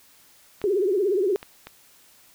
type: clicks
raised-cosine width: 0.3 ms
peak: -22 dBFS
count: 3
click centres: 0.616 / 1.429 / 1.67 s
type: tone with vibrato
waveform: sine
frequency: 388.8 Hz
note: G4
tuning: 14 cents flat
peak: -19 dBFS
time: 0.64-1.36 s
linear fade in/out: 0 ms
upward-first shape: triangle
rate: 17 Hz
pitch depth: 190 cents each way
effects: white hiss -55 dBFS RMS until 2.34 s